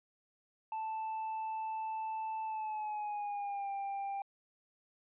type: tone with pitch glide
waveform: triangle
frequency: 880 to 793.1 Hz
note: A5 to G5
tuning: 0 to +20 cents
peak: -34 dBFS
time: 0.72-4.22 s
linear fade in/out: 2 ms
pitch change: -180 cents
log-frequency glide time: 2.45-3.7 s
effects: resampled to 8000 Hz